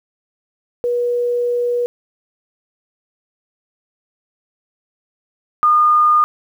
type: tone pair in turn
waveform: sine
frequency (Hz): 483.6 / 1218.6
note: B4 / D#6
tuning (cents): -36 / -36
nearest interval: octave + major third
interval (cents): 1600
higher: second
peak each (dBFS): -15 / -9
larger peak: second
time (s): 0.84-1.86 / 5.63-6.24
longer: first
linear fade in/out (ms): 0
effects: 8-bit